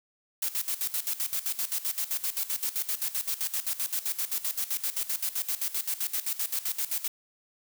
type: noise with tremolo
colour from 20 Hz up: blue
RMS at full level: -29 dBFS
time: 0.42-7.08 s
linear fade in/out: 5 ms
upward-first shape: square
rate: 7.7 Hz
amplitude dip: 80%
effects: none